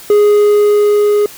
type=tone with level ramp; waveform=triangle; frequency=415.3 Hz; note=G#4; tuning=in tune; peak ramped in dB=-3 to -6 dBFS; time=0.1-1.26 s; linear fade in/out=2 ms; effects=white hiss -34 dBFS RMS until 1.37 s